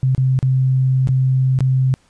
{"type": "tone with dropouts", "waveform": "sine", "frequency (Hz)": 130.81, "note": "C3", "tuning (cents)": 0, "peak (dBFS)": -12, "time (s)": [0.03, 1.94], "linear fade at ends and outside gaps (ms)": 0, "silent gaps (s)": [[0.149, 0.179], [0.39, 0.428], [1.073, 1.089], [1.589, 1.606]], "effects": ["pink hiss -57 dBFS RMS until 2.09 s", "resampled to 22050 Hz"]}